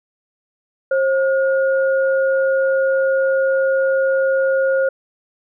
sine tone pair together, 535.4 / 1432 Hz, C5 / F6, +40 / +43 cents, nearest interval octave + perfect fourth, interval 1703 cents, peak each -14 / -23 dBFS, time 0.91-4.89 s, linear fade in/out 5 ms, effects none

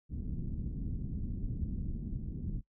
pink low-pass noise, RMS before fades -37 dBFS, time 0.09-2.62 s, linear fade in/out 50 ms, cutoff 250 Hz, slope 24 dB/octave, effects noise-tail reverb RT60 0.1 s tail -20 dB re dry

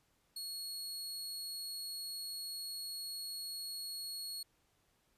sawtooth tone, 4333 Hz, C#8, 40 cents flat, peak -38 dBFS, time 0.36-4.43 s, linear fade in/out 5 ms, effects pink hiss -75 dBFS RMS until 5.17 s + resampled to 32000 Hz

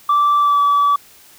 sine tone with pitch glide, 1166 to 1148.6 Hz, D6 to D6, -13 to -39 cents, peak -9 dBFS, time 0.09-0.96 s, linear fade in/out 5 ms, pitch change -26 cents, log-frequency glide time 0.39-0.6 s, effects tanh soft clip ceiling -9 dBFS + white hiss -46 dBFS RMS until 1.38 s

